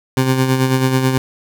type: tone with tremolo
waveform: 20% pulse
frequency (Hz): 130.81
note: C3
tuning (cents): 0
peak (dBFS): -6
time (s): 0.17-1.18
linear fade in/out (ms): 2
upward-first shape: sine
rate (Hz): 9.2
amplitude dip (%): 50
effects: none